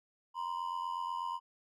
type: ring-modulated tone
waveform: triangle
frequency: 987.8 Hz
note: B5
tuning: in tune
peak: -30 dBFS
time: 0.34-1.4 s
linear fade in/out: 50 ms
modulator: 44.1 Hz
effects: none